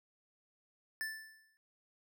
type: tone with exponential decay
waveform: square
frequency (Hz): 1760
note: A6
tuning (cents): 0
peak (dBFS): -35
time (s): 1.01-1.57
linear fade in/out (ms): 0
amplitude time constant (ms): 120
effects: none